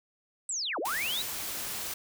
sine linear two-way sweep, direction down then up, 8160 to 277.2 to 4017 Hz, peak -30 dBFS, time 0.49-1.22 s, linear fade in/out 2 ms, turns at 0.79 s
white noise, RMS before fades -36 dBFS, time 0.85-1.94 s, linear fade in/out 5 ms
effects none

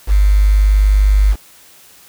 sine tone with quantisation, 50.3 Hz, G1, 45 cents sharp, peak -7 dBFS, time 0.07-1.36 s, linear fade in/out 50 ms, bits 5, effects white hiss -44 dBFS RMS until 2.08 s

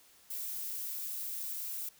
violet noise, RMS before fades -39 dBFS, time 0.3-1.89 s, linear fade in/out 5 ms, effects white hiss -62 dBFS RMS until 1.99 s

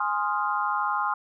sine chord, F minor seventh, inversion first, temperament equal, 830.6 / 1046.5 / 1244.5 / 1396.9 Hz, Ab5 / C6 / Eb6 / F6, 0 / 0 / 0 / 0 cents, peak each -29 / -28 / -29 / -31 dBFS, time 0-1.14 s, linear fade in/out 5 ms, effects none

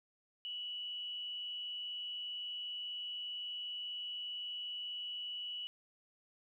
sine tone with amplitude modulation, 2946 Hz, F#7, 8 cents flat, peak -38 dBFS, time 0.45-5.67 s, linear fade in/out 0 ms, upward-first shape sine, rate 205 Hz, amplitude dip 35%, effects 13-bit

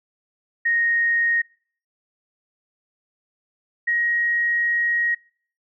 sine tone pair in turn, 1864.7 / 1887.5 Hz, A#6 / A#6, 0 / +21 cents, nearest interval unison, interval 21 cents, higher second, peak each -17 / -18 dBFS, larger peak first, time 0.65-1.42 / 3.87-5.15 s, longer second, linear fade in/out 10 ms, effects noise-tail reverb RT60 0.5 s tail -25 dB re dry

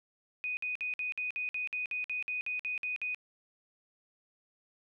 sine tone bursts, 2489 Hz, D#7, in tune, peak -32 dBFS, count 15, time 0.44-3.146 s, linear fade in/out 0 ms, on 130 ms, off 54 ms, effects none

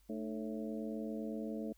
harmonic tone with a mistuned harmonic, 109.8 Hz, A2, 3 cents flat, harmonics 2 / 3 / 4 / 5 / 6, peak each -40 / -44 / -46 / -48 / -50 dBFS, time 0.09-1.73 s, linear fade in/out 10 ms, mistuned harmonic 3, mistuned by -120 cents, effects added 50 Hz sine -65 dBFS peak until 1.77 s + white hiss -73 dBFS RMS until 1.77 s

